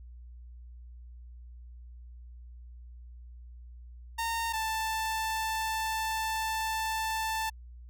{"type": "tone pair in turn", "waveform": "sawtooth", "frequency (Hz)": [917, 883.9], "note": ["A#5", "A5"], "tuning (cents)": [-29, 8], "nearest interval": "minor second", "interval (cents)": 63, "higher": "first", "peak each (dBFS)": -26, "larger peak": "neither", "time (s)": [[4.18, 4.53], [4.53, 7.5]], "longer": "second", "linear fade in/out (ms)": 10, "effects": ["added 60 Hz sine -45 dBFS peak until 7.89 s"]}